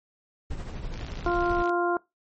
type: noise with tremolo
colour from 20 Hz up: brown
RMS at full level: -32 dBFS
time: 0.5-1.63 s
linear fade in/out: 10 ms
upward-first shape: sine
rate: 12 Hz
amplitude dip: 45%
type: click train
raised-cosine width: 0.2 ms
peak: -25 dBFS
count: 43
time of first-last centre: 0.94-1.694 s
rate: 55.7 Hz
type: harmonic tone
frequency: 349.2 Hz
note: F4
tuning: in tune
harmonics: 1 / 2 / 3 / 4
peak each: -25 / -28 / -30 / -31 dBFS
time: 1.26-1.97 s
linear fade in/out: 2 ms
effects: noise-tail reverb RT60 0.2 s tail -22 dB re dry + MP3 32 kbps